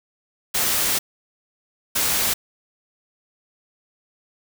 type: noise bursts at uneven times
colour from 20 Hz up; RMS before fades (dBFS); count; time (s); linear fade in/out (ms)
white; -21; 2; 0.54-0.99 / 1.95-2.34; 10
effects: none